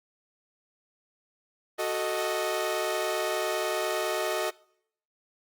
sawtooth chord, D# diminished, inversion first, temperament equal, 370 / 440 / 622.3 Hz, F#4 / A4 / D#5, 0 / 0 / 0 cents, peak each -28 / -29 / -26 dBFS, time 1.78-4.51 s, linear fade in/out 20 ms, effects noise-tail reverb RT60 0.7 s tail -24 dB re dry + Opus 32 kbps

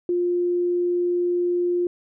sine tone, 352.4 Hz, F4, 16 cents sharp, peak -19 dBFS, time 0.09-1.87 s, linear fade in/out 2 ms, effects none

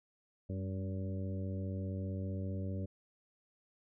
harmonic tone with a mistuned harmonic, 95.2 Hz, F#2, 50 cents sharp, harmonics 1 / 2 / 3 / 4 / 5 / 6, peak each -37 / -42 / -47 / -51 / -51 / -50 dBFS, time 0.49-2.86 s, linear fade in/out 10 ms, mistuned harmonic 2, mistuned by +37 cents, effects none

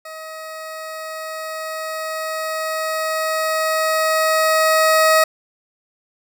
20% pulse tone with level ramp, 634 Hz, D#5, 32 cents sharp, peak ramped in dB -27 to -6 dBFS, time 0.05-5.24 s, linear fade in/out 5 ms, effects none

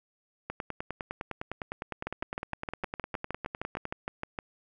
two click trains, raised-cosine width 0.5 ms, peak -19 / -18 dBFS, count 34 / 16, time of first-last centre 0.5-3.854 / 2.07-4.388 s, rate 9.84 / 6.47 Hz, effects none

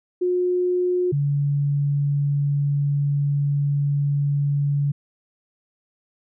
sine tone pair in turn, 360 / 142.87 Hz, F#4 / D3, -47 / -47 cents, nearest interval octave + major third, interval 1600 cents, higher first, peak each -18 / -18 dBFS, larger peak neither, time 0.21-1.12 / 1.12-4.92 s, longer second, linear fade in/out 10 ms, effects none

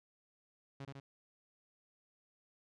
sawtooth tone with echo, 137.7 Hz, C#3, 11 cents flat, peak -40 dBFS, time 0.8-0.85 s, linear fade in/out 5 ms, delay 75 ms, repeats 2, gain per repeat -2 dB, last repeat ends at 1 s, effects low-pass 5000 Hz 12 dB/octave

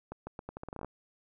accelerating click train, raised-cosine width 1 ms, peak -26 dBFS, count 13, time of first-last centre 0.12-0.847 s, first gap 150 ms, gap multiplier 0.81, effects none

